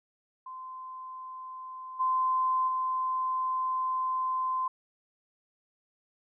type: tone with level steps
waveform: sine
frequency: 1034 Hz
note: C6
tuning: 21 cents flat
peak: -39 / -24 / -27 dBFS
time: 0.46-4.68 s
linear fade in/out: 5 ms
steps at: 1.99 / 2.67 s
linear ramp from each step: 20 ms
effects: none